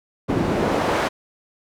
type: noise with band-pass filter sweep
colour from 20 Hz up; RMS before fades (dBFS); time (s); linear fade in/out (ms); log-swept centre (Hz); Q
pink; -21; 0.28-1.09; 20; 240 to 840; 0.76
effects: none